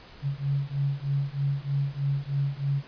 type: beating tone pair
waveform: sine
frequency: 138.2 / 141.4 Hz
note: C#3 / C#3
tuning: -5 / +35 cents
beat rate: 3.2 Hz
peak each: -28 dBFS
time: 0.22-2.83 s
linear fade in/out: 50 ms
effects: pink hiss -49 dBFS RMS until 2.87 s + resampled to 11025 Hz